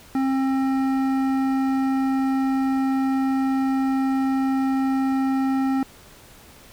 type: tone with hard clipping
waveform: sine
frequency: 266.9 Hz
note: C4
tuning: 35 cents sharp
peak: -21 dBFS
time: 0.15-5.83 s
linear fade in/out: 2 ms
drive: 12 dB
effects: pink hiss -48 dBFS RMS until 6.72 s